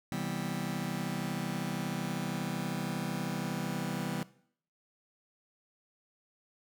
sawtooth chord, C major seventh, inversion none, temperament just, 130.81 / 163.52 / 196.22 / 245.3 Hz, C3 / E3 / G3 / B3, 0 / -14 / +2 / -12 cents, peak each -37 / -33 / -34 / -35 dBFS, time 0.12-4.23 s, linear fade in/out 0 ms, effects noise-tail reverb RT60 0.6 s tail -19 dB re dry

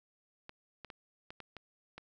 clicks, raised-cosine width 0.3 ms, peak -30 dBFS, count 7, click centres 0.494 / 0.847 / 0.902 / 1.305 / 1.403 / 1.567 / 1.98 s, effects none

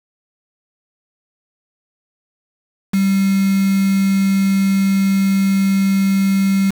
sine tone with quantisation, 194.6 Hz, G3, 12 cents flat, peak -12 dBFS, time 2.93-6.71 s, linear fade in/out 10 ms, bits 4, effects none

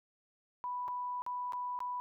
sine tone with dropouts, 987.8 Hz, B5, in tune, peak -35 dBFS, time 0.64-2 s, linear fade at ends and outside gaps 0 ms, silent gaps 0.88-0.884 / 1.22-1.264 / 1.523-1.533 / 1.79-1.804 s, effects none

